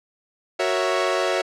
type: chord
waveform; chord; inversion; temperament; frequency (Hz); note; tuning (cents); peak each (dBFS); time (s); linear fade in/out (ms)
sawtooth; F# dominant seventh; none; equal; 370 / 466.2 / 554.4 / 659.3; F#4 / A#4 / C#5 / E5; 0 / 0 / 0 / 0; -21 / -25 / -21 / -21; 0.59-1.42; 10
effects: low-pass 6000 Hz 12 dB/octave